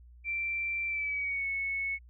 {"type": "tone with pitch glide", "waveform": "sine", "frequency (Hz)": [2349, 2204], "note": ["D7", "C#7"], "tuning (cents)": [0, -11], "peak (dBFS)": -30, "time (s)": [0.24, 1.99], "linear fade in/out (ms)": 50, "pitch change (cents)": -111, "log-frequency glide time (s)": [0.87, 1.47], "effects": ["added 60 Hz sine -51 dBFS peak until 2.09 s"]}